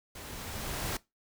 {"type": "noise with level ramp", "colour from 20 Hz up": "pink", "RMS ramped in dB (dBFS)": [-45, -33], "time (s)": [0.15, 0.97], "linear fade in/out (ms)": 5, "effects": ["noise-tail reverb RT60 0.2 s tail -20 dB re dry"]}